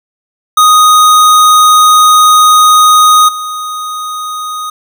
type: tone with level steps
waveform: square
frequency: 1244.5 Hz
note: D#6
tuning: in tune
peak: -3 / -17 dBFS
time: 0.57-4.7 s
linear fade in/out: 5 ms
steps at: 3.28 s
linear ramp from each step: 10 ms
effects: none